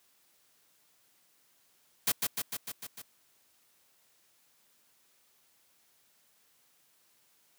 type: noise with echo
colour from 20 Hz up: white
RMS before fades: -27 dBFS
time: 2.07-2.12 s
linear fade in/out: 5 ms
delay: 150 ms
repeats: 6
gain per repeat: -3 dB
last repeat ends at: 3.02 s
effects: white hiss -68 dBFS RMS until 7.58 s + high-pass 100 Hz 12 dB/octave